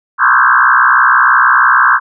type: tone with frequency modulation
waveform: sine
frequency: 1318.5 Hz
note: E6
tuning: in tune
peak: -5 dBFS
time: 0.18-2 s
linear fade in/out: 50 ms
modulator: 63.1 Hz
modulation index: 5
effects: none

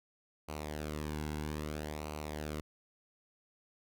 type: tone with flanger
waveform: sawtooth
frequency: 75.8 Hz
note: D#2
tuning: 45 cents flat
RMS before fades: -40 dBFS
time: 0.48-2.61 s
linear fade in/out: 10 ms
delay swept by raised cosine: 0.57 to 1.67 ms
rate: 0.61 Hz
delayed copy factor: -0.65
effects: none

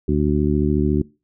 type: harmonic tone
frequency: 74 Hz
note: D2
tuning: 14 cents sharp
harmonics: 1 / 2 / 3 / 4 / 5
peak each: -22 / -22 / -22 / -22 / -22 dBFS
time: 0.08-1.02 s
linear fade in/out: 5 ms
effects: noise-tail reverb RT60 0.3 s tail -23 dB re dry

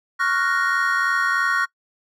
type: chord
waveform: triangle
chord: Gb major seventh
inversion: second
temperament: equal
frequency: 1108.7 / 1396.9 / 1480 / 1864.7 Hz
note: Db6 / F6 / Gb6 / Bb6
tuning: 0 / 0 / 0 / 0 cents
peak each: -22 dBFS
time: 0.19-1.66 s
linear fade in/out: 20 ms
effects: noise-tail reverb RT60 0.1 s tail -23 dB re dry

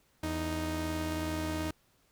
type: tone pair together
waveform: sawtooth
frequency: 82.4 / 311.1 Hz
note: E2 / D#4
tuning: 0 / 0 cents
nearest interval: octave + major seventh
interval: 2300 cents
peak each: -32 / -30 dBFS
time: 0.23-1.71 s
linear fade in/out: 5 ms
effects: pink hiss -69 dBFS RMS until 2.11 s

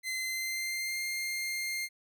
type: tone with pitch glide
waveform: sawtooth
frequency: 2059 to 2112 Hz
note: C7 to C7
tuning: -28 to +16 cents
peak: -29 dBFS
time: 0.03-1.89 s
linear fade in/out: 50 ms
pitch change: +44 cents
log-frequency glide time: 0.18-1.02 s
effects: none

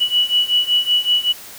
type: beating tone pair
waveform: sine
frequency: 2941 / 2946.3 Hz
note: F#7 / F#7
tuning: -11 / -8 cents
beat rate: 5.3 Hz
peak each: -18 / -16 dBFS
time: 0-1.33 s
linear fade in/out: 20 ms
effects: white hiss -37 dBFS RMS until 1.58 s

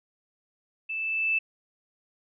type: tone with level ramp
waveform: sine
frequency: 2637 Hz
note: E7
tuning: in tune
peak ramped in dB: -30 to -21 dBFS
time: 0.89-1.39 s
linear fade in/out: 10 ms
effects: none

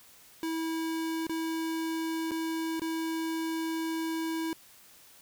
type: tone with dropouts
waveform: square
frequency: 324.7 Hz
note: E4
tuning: 26 cents flat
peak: -31 dBFS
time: 0.43-4.53 s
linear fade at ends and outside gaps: 1 ms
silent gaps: 1.268-1.295 / 2.31-2.316 / 2.796-2.818 s
effects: white hiss -56 dBFS RMS until 5.21 s

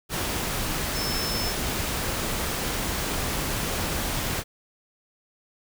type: tone in noise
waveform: sine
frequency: 5274 Hz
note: E8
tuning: in tune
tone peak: -30 dBFS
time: 0.93-1.54 s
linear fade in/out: 50 ms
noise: pink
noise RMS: -28 dBFS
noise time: 0.09-4.44 s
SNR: -5 dB
effects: none

